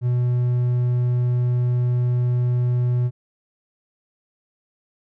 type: tone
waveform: triangle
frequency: 123 Hz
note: B2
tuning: 7 cents flat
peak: -15 dBFS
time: 0.01-3.11 s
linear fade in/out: 50 ms
effects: none